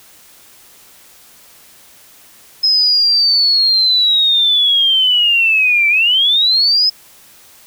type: linear two-way sweep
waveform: sine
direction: down then up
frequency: 5140 to 2314 to 5140 Hz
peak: -9 dBFS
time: 2.63-6.9 s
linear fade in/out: 10 ms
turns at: 5.88 s
effects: white hiss -44 dBFS RMS until 7.66 s